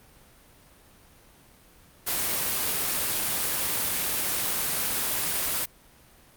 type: noise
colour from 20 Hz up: white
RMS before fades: -27 dBFS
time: 2.06-5.66 s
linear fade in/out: 20 ms
effects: pink hiss -55 dBFS RMS until 6.36 s + Opus 32 kbps